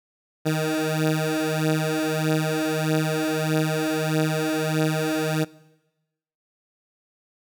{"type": "beating tone pair", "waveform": "15% pulse", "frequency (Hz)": [155.56, 157.16], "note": ["D#3", "D#3"], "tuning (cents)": [0, 18], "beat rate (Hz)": 1.6, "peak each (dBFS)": -18, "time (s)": [0.45, 5.45], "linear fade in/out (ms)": 20, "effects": ["noise-tail reverb RT60 1.0 s tail -21 dB re dry"]}